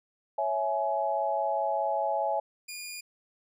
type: chord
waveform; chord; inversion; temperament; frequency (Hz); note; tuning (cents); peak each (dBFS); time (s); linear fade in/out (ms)
sine; C# minor; none; equal with one note detuned; 554.4 / 659.3 / 842.2; C#5 / E5 / G#5; 0 / 0 / +24; -32 / -30 / -29; 0.38-2.4; 5
type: tone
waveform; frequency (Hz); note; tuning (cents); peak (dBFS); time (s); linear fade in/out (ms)
15% pulse; 2428; D#7; -43; -31; 2.68-3.01; 10
effects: none